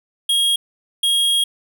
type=tone bursts at uneven times; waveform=square; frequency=3271 Hz; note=G#7; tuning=27 cents flat; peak=-15 dBFS; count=2; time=0.29-0.56 / 1.03-1.44 s; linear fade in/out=5 ms; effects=none